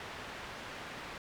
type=low-pass noise; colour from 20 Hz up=white; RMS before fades=-45 dBFS; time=0-1.18 s; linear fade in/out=2 ms; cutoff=2200 Hz; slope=12 dB/octave; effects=none